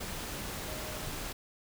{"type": "tone in noise", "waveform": "sine", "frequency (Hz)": 618, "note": "D#5", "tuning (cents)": -12, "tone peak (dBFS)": -48, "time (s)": [0.67, 1.08], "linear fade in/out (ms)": 10, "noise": "pink", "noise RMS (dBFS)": -39, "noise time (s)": [0, 1.33], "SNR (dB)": -12, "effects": []}